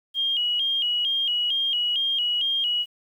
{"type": "tone with vibrato", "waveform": "sine", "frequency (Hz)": 3062, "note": "G7", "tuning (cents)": -41, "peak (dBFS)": -21, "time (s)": [0.14, 2.86], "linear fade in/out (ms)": 50, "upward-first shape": "square", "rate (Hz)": 2.2, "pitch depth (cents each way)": 85, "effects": ["9-bit"]}